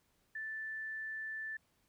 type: tone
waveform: sine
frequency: 1760 Hz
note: A6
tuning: in tune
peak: -39 dBFS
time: 0.35-1.57 s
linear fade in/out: 5 ms
effects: pink hiss -75 dBFS RMS until 1.88 s